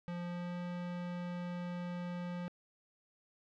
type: tone with pitch glide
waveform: square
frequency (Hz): 174.61 to 176.33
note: F3 to F3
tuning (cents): 0 to +17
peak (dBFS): -39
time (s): 0.08-2.48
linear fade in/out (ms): 0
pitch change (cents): +17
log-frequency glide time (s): 0.18-0.58
effects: low-pass 3000 Hz 12 dB/octave